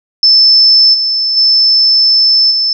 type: tone with level steps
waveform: sine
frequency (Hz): 5274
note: E8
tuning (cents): 0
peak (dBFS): -3 / -10 / -5 / -9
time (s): 0.23-2.73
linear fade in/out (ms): 2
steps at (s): 0.93 / 1.36 / 2.5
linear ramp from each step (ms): 20
effects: none